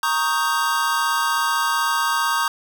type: chord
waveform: square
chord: Eb dominant seventh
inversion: second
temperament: equal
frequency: 932.3 / 1108.7 / 1244.5 / 1568 Hz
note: Bb5 / Db6 / Eb6 / G6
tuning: 0 / 0 / 0 / 0 cents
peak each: -25 dBFS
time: 0.03-2.48 s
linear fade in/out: 2 ms
effects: none